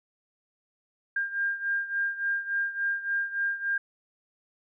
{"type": "beating tone pair", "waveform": "sine", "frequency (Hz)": [1602, 1605.5], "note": ["G6", "G6"], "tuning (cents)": [37, 41], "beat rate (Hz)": 3.5, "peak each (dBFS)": [-28, -32], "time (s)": [1.16, 3.78], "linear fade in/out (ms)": 5, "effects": []}